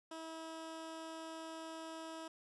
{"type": "tone", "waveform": "15% pulse", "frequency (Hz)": 323.2, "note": "E4", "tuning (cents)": -34, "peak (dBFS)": -39, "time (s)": [0.11, 2.28], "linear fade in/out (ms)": 5, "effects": ["resampled to 24000 Hz"]}